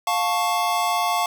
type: chord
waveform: square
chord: F augmented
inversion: none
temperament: equal with one note detuned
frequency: 705.3 / 880 / 1108.7 Hz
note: F5 / A5 / C#6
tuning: +17 / 0 / 0 cents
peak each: -24 / -26 / -25 dBFS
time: 0.07-1.26 s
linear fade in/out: 2 ms
effects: none